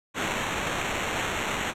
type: noise with sample-and-hold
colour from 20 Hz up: white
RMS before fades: -29 dBFS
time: 0.14-1.74 s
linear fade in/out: 50 ms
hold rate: 4900 Hz
effects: low-pass 9000 Hz 12 dB/octave